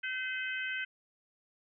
harmonic tone, 513 Hz, C5, 34 cents flat, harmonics 3 / 4 / 5 / 6, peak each -36 / -40 / -40 / -44 dBFS, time 0.03-0.85 s, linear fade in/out 10 ms, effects none

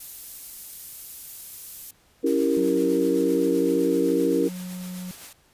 violet noise, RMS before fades -36 dBFS, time 0-1.91 s, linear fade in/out 5 ms
sine chord, C# diminished seventh, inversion none, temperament equal, 277.2 / 329.6 / 392 / 466.2 Hz, C#4 / E4 / G4 / Bb4, 0 / 0 / 0 / 0 cents, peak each -24 / -24 / -27 / -24 dBFS, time 2.23-4.49 s, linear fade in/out 20 ms
white noise with tremolo, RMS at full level -41 dBFS, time 2.26-5.33 s, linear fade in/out 5 ms, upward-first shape sine, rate 7.8 Hz, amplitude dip 35%
triangle tone with pitch glide, 185 to 181.93 Hz, F#3 to F#3, 0 to -29 cents, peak -30 dBFS, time 2.57-5.11 s, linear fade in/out 0 ms, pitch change -29 cents, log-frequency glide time 3.39-3.57 s
effects pink hiss -60 dBFS RMS until 5.53 s + resampled to 32000 Hz

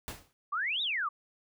pink noise with exponential decay, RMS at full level -37 dBFS, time 0.08-0.33 s, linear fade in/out 0 ms, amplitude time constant 54 ms
sine exponential two-way sweep, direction up then down, 1108.7 to 3886 to 1108.7 Hz, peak -29 dBFS, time 0.52-1.09 s, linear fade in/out 10 ms, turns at 0.82 s
effects none

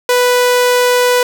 sawtooth tone, 493.9 Hz, B4, in tune, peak -5 dBFS, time 0.09-1.23 s, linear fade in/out 2 ms, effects none

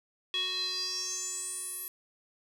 square tone with band-pass filter sweep, 370 Hz, F#4, in tune, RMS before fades -35 dBFS, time 0.34-1.88 s, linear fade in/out 0 ms, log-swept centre 3200 to 12000 Hz, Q 8, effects none

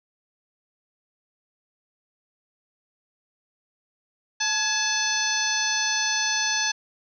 harmonic tone with a mistuned harmonic, 870 Hz, A5, 20 cents flat, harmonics 1 / 2 / 3 / 4 / 5 / 6 / 7, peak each -32 / -27 / -31 / -32 / -29 / -32 / -28 dBFS, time 4.4-6.72 s, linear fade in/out 10 ms, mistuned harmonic 2, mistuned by -60 cents, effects none

